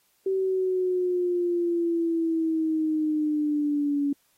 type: exponential sweep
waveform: sine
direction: down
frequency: 384.9 to 282.8 Hz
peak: -22 dBFS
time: 0.26-4.13 s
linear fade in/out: 5 ms
effects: white hiss -67 dBFS RMS until 4.37 s + AAC 48 kbps